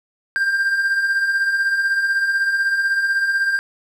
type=beating tone pair; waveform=triangle; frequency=1575 / 1591 Hz; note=G6 / G6; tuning=+8 / +25 cents; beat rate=16 Hz; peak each=-24 / -15 dBFS; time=0.36-3.59 s; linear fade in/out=0 ms; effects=none